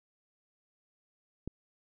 click, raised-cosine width 3 ms, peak -24 dBFS, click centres 1.476 s, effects none

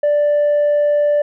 triangle tone with tanh clipping, 587.3 Hz, D5, in tune, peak -12 dBFS, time 0.03-1.22 s, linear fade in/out 5 ms, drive 6 dB, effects none

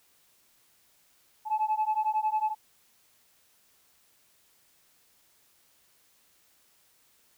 sine beating tone pair, 857 / 868 Hz, A5 / A5, -46 / -24 cents, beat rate 11 Hz, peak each -27 dBFS, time 1.45-2.55 s, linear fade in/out 50 ms, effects tanh soft clip ceiling -20 dBFS + white hiss -65 dBFS RMS until 7.37 s

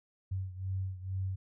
sine beating tone pair, 94.1 / 96.3 Hz, F#2 / G2, +30 / -30 cents, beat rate 2.2 Hz, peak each -35 / -39 dBFS, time 0.31-1.36 s, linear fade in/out 10 ms, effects none

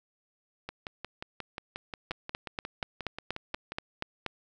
two click trains, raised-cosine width 0.3 ms, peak -21 / -16 dBFS, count 18 / 10, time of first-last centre 0.69-3.72 / 2.11-4.263 s, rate 5.61 / 4.18 Hz, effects none

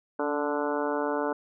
harmonic tone with a mistuned harmonic, 146.83 Hz, D3, in tune, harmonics 2 / 3 / 4 / 5 / 6 / 7 / 8 / 9 / 10, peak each -32 / -31 / -32 / -39 / -34 / -37 / -41 / -40 / -38 dBFS, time 0.19-1.33 s, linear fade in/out 5 ms, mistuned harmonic 2, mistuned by -29 cents, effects none

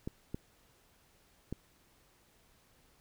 clicks, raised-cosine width 3 ms, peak -24 dBFS, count 3, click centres 0.075 / 0.345 / 1.526 s, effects pink hiss -67 dBFS RMS until 3 s

